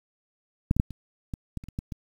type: clicks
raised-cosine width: 5 ms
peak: -8 / -16 / -7 / -25 / -19 / -19 / -30 / -28 / -18 / -22 dBFS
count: 10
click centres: 0.711 / 0.766 / 0.799 / 0.907 / 1.338 / 1.573 / 1.639 / 1.686 / 1.789 / 1.922 s
effects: 8-bit